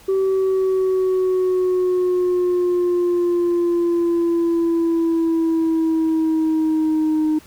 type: exponential sweep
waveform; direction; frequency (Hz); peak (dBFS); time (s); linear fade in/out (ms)
sine; down; 385.2 to 308.6; -13; 0.08-7.39; 10
effects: tanh soft clip ceiling -14 dBFS + pink hiss -47 dBFS RMS until 7.46 s